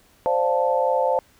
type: chord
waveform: sine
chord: D minor seventh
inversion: third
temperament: equal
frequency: 523.3 / 587.3 / 698.5 / 880 Hz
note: C5 / D5 / F5 / A5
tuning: 0 / 0 / 0 / 0 cents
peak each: -21 / -25 / -26 / -23 dBFS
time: 0.26-1.19 s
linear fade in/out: 0 ms
effects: pink hiss -57 dBFS RMS until 1.39 s